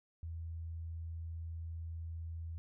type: tone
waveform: sine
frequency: 82.41 Hz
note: E2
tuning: in tune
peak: -40 dBFS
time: 0.23-2.58 s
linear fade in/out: 0 ms
effects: none